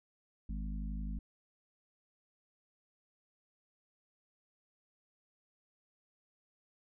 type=harmonic tone; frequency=51.5 Hz; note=G#1; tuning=14 cents flat; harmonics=1 / 3 / 4 / 5; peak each=-37 / -47 / -45 / -51 dBFS; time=0.49-1.19 s; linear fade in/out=5 ms; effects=none